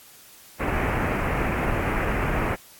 pink low-pass noise, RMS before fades -25 dBFS, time 0.59-2.56 s, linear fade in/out 20 ms, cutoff 2500 Hz, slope 48 dB/octave, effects white hiss -49 dBFS RMS until 2.79 s + AAC 64 kbps

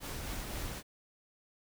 pink noise with tremolo, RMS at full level -41 dBFS, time 0-0.83 s, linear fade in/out 50 ms, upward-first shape triangle, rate 3.8 Hz, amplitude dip 30%
brown noise, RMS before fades -43 dBFS, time 0.04-0.77 s, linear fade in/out 50 ms
effects none

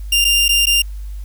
sawtooth tone with dropouts, 2794 Hz, F7, in tune, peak -8 dBFS, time 0.12-0.82 s, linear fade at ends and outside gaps 5 ms, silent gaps 0.245-0.249 / 0.482-0.49 / 0.657-0.668 s, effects added 50 Hz sine -25 dBFS peak until 1.24 s + white hiss -51 dBFS RMS until 1.24 s

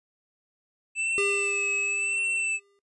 square tone with vibrato, 2637 Hz, E7, in tune, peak -26 dBFS, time 0.95-2.6 s, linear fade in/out 50 ms, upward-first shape sine, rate 0.95 Hz, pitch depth 43 cents each way
square tone with exponential decay, 401 Hz, G4, 39 cents sharp, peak -26 dBFS, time 1.18-2.79 s, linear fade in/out 0 ms, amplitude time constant 350 ms
effects noise-tail reverb RT60 0.1 s tail -17 dB re dry + resampled to 24000 Hz

